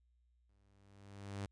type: tone with exponential growth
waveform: sawtooth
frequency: 99.7 Hz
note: G2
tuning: 30 cents sharp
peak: -35 dBFS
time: 0.49-1.46 s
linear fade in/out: 5 ms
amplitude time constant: 210 ms
effects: added 60 Hz sine -70 dBFS peak until 1.51 s + resampled to 22050 Hz